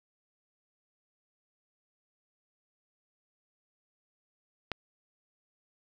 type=click; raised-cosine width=0.3 ms; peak=-16 dBFS; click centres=4.717 s; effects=none